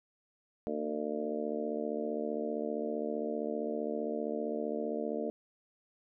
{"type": "harmonic tone with a mistuned harmonic", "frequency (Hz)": 75.3, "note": "D2", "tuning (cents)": 44, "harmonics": [3, 4, 5, 6, 7, 8, 9], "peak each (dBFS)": [-39, -40, -43, -37, -46, -39, -45], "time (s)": [0.67, 5.3], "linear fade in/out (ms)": 0, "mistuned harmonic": 3, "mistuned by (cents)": 19, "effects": []}